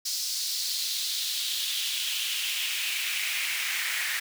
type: noise with high-pass filter sweep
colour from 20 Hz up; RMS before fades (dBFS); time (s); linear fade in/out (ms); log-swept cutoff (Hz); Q
pink; -30; 0.05-4.2; 10; 5000 to 1900; 3
effects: none